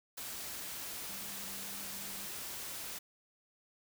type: tone in noise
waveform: sine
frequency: 195.7 Hz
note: G3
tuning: 3 cents flat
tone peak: -54 dBFS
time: 1.09-2.26 s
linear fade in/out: 10 ms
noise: white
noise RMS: -43 dBFS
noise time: 0.17-2.99 s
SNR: -14 dB
effects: none